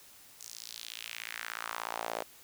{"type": "tone with high-pass filter sweep", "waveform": "sawtooth", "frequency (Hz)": 56.8, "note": "A#1", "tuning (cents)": -44, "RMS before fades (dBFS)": -41, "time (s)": [0.4, 2.23], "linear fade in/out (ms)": 10, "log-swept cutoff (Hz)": [6600, 570], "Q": 2.2, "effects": ["white hiss -56 dBFS RMS until 2.43 s"]}